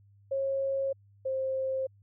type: tone pair in turn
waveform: sine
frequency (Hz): 543 / 528.5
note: C#5 / C5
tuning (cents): -36 / +17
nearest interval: unison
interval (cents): 47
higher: first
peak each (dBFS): -27 / -28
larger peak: first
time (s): 0.31-0.93 / 1.25-1.87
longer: neither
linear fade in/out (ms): 10
effects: added 100 Hz sine -57 dBFS peak until 2.02 s